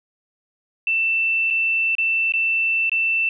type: tone with dropouts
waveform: sine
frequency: 2670 Hz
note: E7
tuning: 22 cents sharp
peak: -17 dBFS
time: 0.87-3.29 s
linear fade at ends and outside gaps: 2 ms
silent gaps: 1.503-1.507 / 1.952-1.983 / 2.322-2.337 / 2.896-2.917 s
effects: none